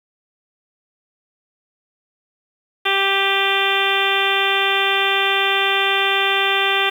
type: harmonic tone with a mistuned harmonic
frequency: 392 Hz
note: G4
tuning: in tune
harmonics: 1 / 2 / 3 / 4 / 5 / 6 / 7 / 8 / 9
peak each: -24 / -24 / -24 / -24 / -24 / -24 / -24 / -24 / -24 dBFS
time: 2.85-6.9 s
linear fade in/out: 10 ms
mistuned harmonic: 6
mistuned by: +30 cents
effects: 7-bit